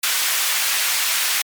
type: high-pass noise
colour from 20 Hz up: pink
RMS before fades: -20 dBFS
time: 0.03-1.42 s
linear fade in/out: 5 ms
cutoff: 1700 Hz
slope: 12 dB/octave
effects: MP3 96 kbps